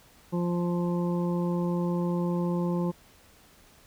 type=harmonic tone; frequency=174.61 Hz; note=F3; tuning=in tune; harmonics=1 / 2 / 3 / 5 / 6; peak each=-26 / -32 / -36 / -40 / -42 dBFS; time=0.32-2.92 s; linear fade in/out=20 ms; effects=pink hiss -57 dBFS RMS until 3.86 s